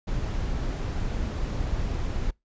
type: noise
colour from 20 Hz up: brown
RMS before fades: -28 dBFS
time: 0.07-2.31 s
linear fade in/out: 10 ms
effects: noise-tail reverb RT60 0.2 s tail -25 dB re dry + resampled to 16000 Hz